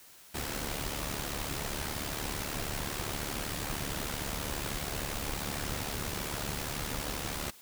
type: noise with amplitude modulation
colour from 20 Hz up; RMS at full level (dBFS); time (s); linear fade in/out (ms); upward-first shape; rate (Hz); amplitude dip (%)
pink; -33; 0.34-7.51; 10; sine; 72.7; 65
effects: white hiss -55 dBFS RMS until 7.61 s